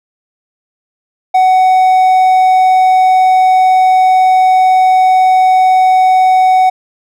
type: tone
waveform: triangle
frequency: 747 Hz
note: F#5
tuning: 16 cents sharp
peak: -3 dBFS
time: 1.34-6.7 s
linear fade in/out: 10 ms
effects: none